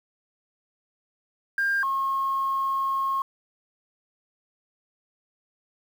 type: tone pair in turn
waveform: sine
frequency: 1600 / 1081.8 Hz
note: G6 / C#6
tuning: +35 / -43 cents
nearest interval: perfect fifth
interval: 678 cents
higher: first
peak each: -20 / -22 dBFS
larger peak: first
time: 1.58-1.83 / 1.83-3.22 s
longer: second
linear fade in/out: 2 ms
effects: tanh soft clip ceiling -18 dBFS + 8-bit